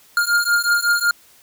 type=beating tone pair; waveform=square; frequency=1408 / 1413.4 Hz; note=F6 / F6; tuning=+14 / +20 cents; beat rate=5.4 Hz; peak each=-19 dBFS; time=0.17-1.11 s; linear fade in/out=2 ms; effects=white hiss -51 dBFS RMS until 1.42 s